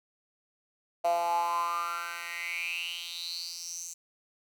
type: tone with high-pass filter sweep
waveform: 10% pulse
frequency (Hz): 171.1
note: F3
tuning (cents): -35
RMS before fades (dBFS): -33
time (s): 1.04-3.94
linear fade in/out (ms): 10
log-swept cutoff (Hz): 660 to 6900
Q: 8.3
effects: none